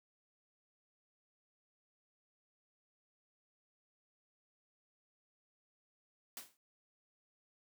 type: noise with exponential decay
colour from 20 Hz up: white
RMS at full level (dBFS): -43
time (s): 6.37-6.57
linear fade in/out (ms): 1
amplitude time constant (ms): 42
effects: high-pass 150 Hz 12 dB/octave